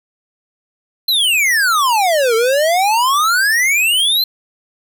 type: exponential two-way sweep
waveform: square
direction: down then up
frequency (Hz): 4186 to 440 to 4186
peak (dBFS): -12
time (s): 1.08-4.24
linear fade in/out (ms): 5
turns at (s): 2.35
effects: none